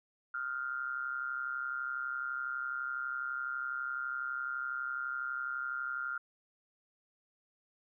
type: tone with amplitude modulation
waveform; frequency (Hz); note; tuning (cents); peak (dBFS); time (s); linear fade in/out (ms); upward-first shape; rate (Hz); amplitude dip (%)
sine; 1396.9; F6; 0; -31; 0.34-6.18; 5; sine; 132; 75
effects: none